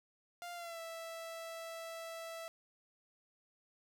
sawtooth tone with pitch glide, 698.5 to 659.3 Hz, F5 to E5, 0 to 0 cents, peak -40 dBFS, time 0.42-2.48 s, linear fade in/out 0 ms, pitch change -100 cents, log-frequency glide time 0.54-0.8 s, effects none

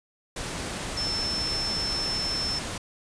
sine tone in noise, 5320 Hz, E8, 15 cents sharp, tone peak -27 dBFS, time 0.97-2.59 s, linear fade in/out 5 ms, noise pink, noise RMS -33 dBFS, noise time 0.36-2.78 s, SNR +3 dB, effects resampled to 22050 Hz

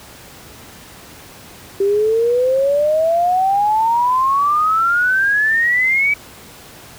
sine exponential sweep, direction up, 389.9 to 2302 Hz, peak -12 dBFS, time 1.8-6.14 s, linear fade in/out 5 ms, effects pink hiss -39 dBFS RMS until 6.98 s + high-pass 60 Hz 12 dB/octave

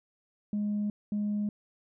sine tone pair in turn, 207.7 / 207.7 Hz, G#3 / G#3, 0 / 0 cents, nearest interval unison, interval 0 cents, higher neither, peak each -26 dBFS, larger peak neither, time 0.53-0.9 / 1.12-1.49 s, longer neither, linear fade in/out 2 ms, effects tanh soft clip ceiling -25 dBFS

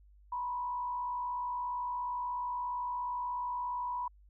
sine tone with frequency modulation, 982 Hz, B5, 10 cents flat, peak -33 dBFS, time 0.32-4.08 s, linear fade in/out 5 ms, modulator 57 Hz, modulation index 0.48, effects added 50 Hz sine -57 dBFS peak until 4.29 s

